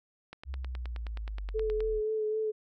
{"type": "click train", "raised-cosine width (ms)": 0.3, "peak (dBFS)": -27, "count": 15, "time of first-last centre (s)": [0.33, 1.805], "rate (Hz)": 9.49}
{"type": "linear sweep", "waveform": "sine", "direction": "down", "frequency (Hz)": [67.6, 38.64], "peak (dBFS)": -34, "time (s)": [0.45, 2.02], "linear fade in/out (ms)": 50}
{"type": "tone with vibrato", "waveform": "sine", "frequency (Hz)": 432.5, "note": "A4", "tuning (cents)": -30, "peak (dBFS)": -28, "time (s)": [1.54, 2.52], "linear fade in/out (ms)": 20, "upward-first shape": "sine", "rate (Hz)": 3.8, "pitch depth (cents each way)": 22}
{"effects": []}